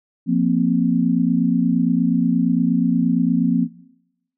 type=chord; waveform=sine; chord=F suspended fourth; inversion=none; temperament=equal; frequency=174.61 / 233.1 / 261.6 Hz; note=F3 / Bb3 / C4; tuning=0 / 0 / 0 cents; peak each=-19 dBFS; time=0.26-3.68 s; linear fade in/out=50 ms; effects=noise-tail reverb RT60 0.9 s tail -21 dB re dry